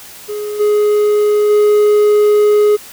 triangle tone with level steps, 418.5 Hz, G#4, 13 cents sharp, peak -17 / -7 / -5 dBFS, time 0.28-2.77 s, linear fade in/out 20 ms, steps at 0.59 / 1.49 s, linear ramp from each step 20 ms, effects white hiss -35 dBFS RMS until 2.92 s

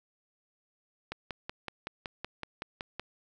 click train, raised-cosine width 0.3 ms, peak -20 dBFS, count 11, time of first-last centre 1.12-2.996 s, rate 5.33 Hz, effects none

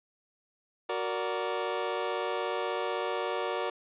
25% pulse chord, Gb augmented, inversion none, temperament equal with one note detuned, 370 / 466.2 / 582.6 Hz, Gb4 / Bb4 / D5, 0 / 0 / -14 cents, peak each -31 / -30 / -31 dBFS, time 0.89-3.7 s, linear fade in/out 5 ms, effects resampled to 8000 Hz + 10-bit

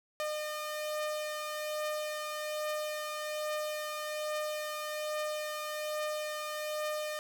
sawtooth beating tone pair, 607 / 608.2 Hz, D#5 / D#5, -43 / -40 cents, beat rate 1.2 Hz, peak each -31 / -39 dBFS, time 0.2-7.19 s, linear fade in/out 0 ms, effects none

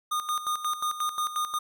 square tone with tremolo, 1225 Hz, D#6, 27 cents flat, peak -26 dBFS, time 0.11-1.59 s, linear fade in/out 10 ms, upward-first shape square, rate 5.6 Hz, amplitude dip 70%, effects none

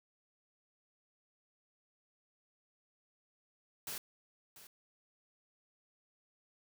white noise with echo, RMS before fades -42 dBFS, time 3.87-3.98 s, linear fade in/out 2 ms, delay 690 ms, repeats 1, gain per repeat -14 dB, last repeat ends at 4.67 s, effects none

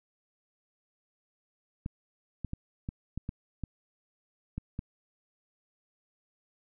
clicks, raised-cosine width 5 ms, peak -22 dBFS, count 9, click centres 1.861 / 2.447 / 2.534 / 2.889 / 3.176 / 3.291 / 3.637 / 4.58 / 4.791 s, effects none

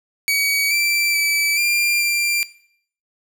sawtooth tone with pitch steps, 2264 / 2342 / 2310 / 2388 / 2373 Hz, C#7 / D7 / D7 / D7 / D7, +36 / -5 / -29 / +28 / +17 cents, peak -13 dBFS, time 0.28-2.43 s, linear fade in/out 0 ms, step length 430 ms, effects noise-tail reverb RT60 0.6 s tail -19 dB re dry

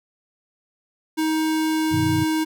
square tone, 315.2 Hz, D#4, 23 cents sharp, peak -20 dBFS, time 1.17-2.45 s, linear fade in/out 20 ms
sine chord, G augmented, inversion none, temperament equal, 98 / 123.47 / 155.56 Hz, G2 / B2 / D#3, 0 / 0 / 0 cents, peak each -26 dBFS, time 1.91-2.25 s, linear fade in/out 20 ms
effects none

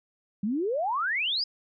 sine exponential sweep, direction up, 191.6 to 5160 Hz, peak -25 dBFS, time 0.43-1.44 s, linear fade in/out 5 ms, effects none

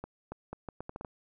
accelerating click train, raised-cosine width 1 ms, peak -25 dBFS, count 9, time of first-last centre 0.04-1.048 s, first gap 280 ms, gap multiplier 0.75, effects none

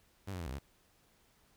sawtooth tone with pitch steps, 98.5 / 90.5 / 83.5 / 63.6 / 70.1 Hz, G2 / F#2 / E2 / C2 / C#2, +9 / -38 / +23 / -48 / +20 cents, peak -35 dBFS, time 0.27-0.59 s, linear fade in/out 10 ms, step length 64 ms, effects pink hiss -69 dBFS RMS until 1.56 s

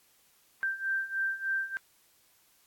sine beating tone pair, 1568 / 1571.3 Hz, G6 / G6, 0 / +4 cents, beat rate 3.3 Hz, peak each -34 / -31 dBFS, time 0.63-1.77 s, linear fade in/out 0 ms, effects white hiss -65 dBFS RMS until 2.66 s + AAC 64 kbps

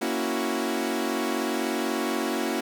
sawtooth chord, F# dominant seventh, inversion first, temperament equal, 233.1 / 277.2 / 329.6 / 370 Hz, A#3 / C#4 / E4 / F#4, 0 / 0 / 0 / 0 cents, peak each -27 dBFS, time 0.01-2.61 s, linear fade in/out 10 ms, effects none

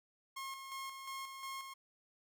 sawtooth tone with tremolo, 1077 Hz, C6, 50 cents sharp, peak -38 dBFS, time 0.36-1.74 s, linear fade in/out 10 ms, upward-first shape square, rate 2.8 Hz, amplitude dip 45%, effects none

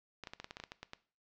clicks, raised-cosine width 0.2 ms, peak -26 dBFS, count 12, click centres 0.237 / 0.272 / 0.335 / 0.4 / 0.444 / 0.509 / 0.569 / 0.6 / 0.638 / 0.719 / 0.83 / 0.934 s, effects noise-tail reverb RT60 0.4 s tail -18 dB re dry + low-pass 5000 Hz 12 dB/octave

